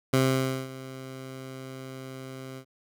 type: tone with ADSR envelope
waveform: 15% pulse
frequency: 131.7 Hz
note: C3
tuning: 12 cents sharp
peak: -13 dBFS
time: 0.13-2.65 s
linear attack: 6 ms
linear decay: 540 ms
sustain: -19 dB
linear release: 76 ms
effects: none